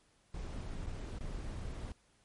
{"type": "noise with dropouts", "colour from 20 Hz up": "brown", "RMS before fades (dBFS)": -41, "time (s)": [0.34, 1.92], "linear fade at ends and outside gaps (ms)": 2, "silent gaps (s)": [[0.863, 0.868], [1.187, 1.207]], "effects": ["pink hiss -70 dBFS RMS until 2.24 s", "MP3 48 kbps"]}